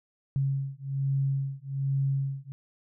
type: beating tone pair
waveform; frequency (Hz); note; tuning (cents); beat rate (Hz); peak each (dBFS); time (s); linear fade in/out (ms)
sine; 136.3 / 137.5; C#3 / C#3; -29 / -14; 1.2; -29 / -29; 0.36-2.52; 0
effects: none